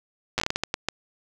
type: slowing click train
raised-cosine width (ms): 0.2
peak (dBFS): -7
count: 11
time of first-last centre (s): 0.38-0.886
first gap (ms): 8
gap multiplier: 1.38
effects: none